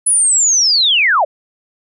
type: linear sweep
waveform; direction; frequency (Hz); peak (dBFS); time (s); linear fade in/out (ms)
sine; down; 10140 to 530; -9; 0.06-1.25; 10
effects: none